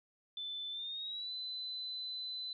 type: tone with pitch glide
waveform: sine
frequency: 3520 to 4020 Hz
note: A7 to B7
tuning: 0 to +30 cents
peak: -39 dBFS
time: 0.37-2.53 s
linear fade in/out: 2 ms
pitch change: +230 cents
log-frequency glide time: 0.71-1.33 s
effects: none